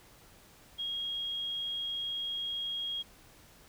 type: tone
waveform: sine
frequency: 3274 Hz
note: G#7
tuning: 25 cents flat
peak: -33 dBFS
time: 0.78-3.03 s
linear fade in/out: 20 ms
effects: pink hiss -58 dBFS RMS until 3.68 s